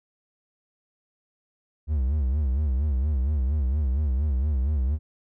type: tone with vibrato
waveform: triangle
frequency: 69.6 Hz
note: C#2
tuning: 8 cents sharp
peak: -19 dBFS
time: 1.87-4.99 s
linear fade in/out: 50 ms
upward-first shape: sine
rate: 4.3 Hz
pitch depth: 180 cents each way
effects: none